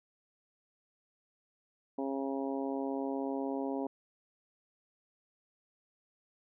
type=harmonic tone; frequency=136.3 Hz; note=C#3; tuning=29 cents flat; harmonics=2 / 3 / 4 / 5 / 6 / 7; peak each=-35 / -39 / -41 / -43 / -45 / -46 dBFS; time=1.98-3.87 s; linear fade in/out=5 ms; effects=none